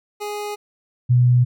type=tone pair in turn; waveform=25% pulse / sine; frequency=415.3 / 123.47 Hz; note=G#4 / B2; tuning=0 / 0 cents; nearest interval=octave + major sixth; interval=2100 cents; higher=first; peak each=-22 / -11 dBFS; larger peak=second; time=0.2-0.56 / 1.09-1.45 s; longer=neither; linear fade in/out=20 ms; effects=none